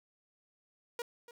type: tone with echo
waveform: sawtooth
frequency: 475.8 Hz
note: A#4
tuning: 35 cents sharp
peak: -32 dBFS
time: 0.99-1.02 s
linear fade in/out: 2 ms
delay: 290 ms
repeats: 1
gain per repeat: -15 dB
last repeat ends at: 1.31 s
effects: none